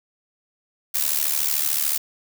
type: noise with amplitude modulation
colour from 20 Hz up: blue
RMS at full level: -19 dBFS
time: 0.94-1.98 s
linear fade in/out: 10 ms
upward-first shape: sine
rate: 73.7 Hz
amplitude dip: 80%
effects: none